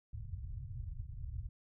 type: low-pass noise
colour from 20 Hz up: white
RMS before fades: -43 dBFS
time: 0.13-1.49 s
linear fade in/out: 10 ms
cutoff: 120 Hz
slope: 48 dB/octave
effects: none